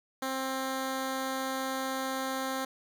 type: tone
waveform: 10% pulse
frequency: 264.4 Hz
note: C4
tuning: 18 cents sharp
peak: -23 dBFS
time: 0.22-2.65 s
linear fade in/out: 5 ms
effects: none